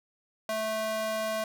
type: tone with high-pass filter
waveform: square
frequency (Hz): 218.7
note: A3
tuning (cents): -10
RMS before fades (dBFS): -31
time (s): 0.49-1.44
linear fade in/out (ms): 2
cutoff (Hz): 570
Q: 1.7
effects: none